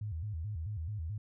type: tone with vibrato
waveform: sine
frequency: 92 Hz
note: F#2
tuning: 9 cents flat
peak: -35 dBFS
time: 0.01-1.18 s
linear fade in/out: 5 ms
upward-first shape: square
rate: 4.6 Hz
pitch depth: 240 cents each way
effects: none